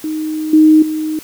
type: tone with level steps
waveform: sine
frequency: 311.1 Hz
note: D#4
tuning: in tune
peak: -17 / -4 / -16 dBFS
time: 0.04-1.19 s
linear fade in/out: 2 ms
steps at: 0.53 / 0.82 s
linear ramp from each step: 5 ms
effects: white hiss -37 dBFS RMS until 1.23 s